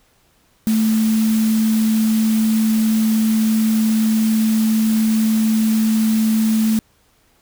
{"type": "tone in noise", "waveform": "sine", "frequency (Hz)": 220.1, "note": "A3", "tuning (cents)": 1, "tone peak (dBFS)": -13, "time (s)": [0.67, 6.79], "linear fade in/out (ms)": 0, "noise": "white", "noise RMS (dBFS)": -30, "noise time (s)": [0.67, 6.79], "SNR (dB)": 14, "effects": ["pink hiss -58 dBFS RMS until 7.41 s"]}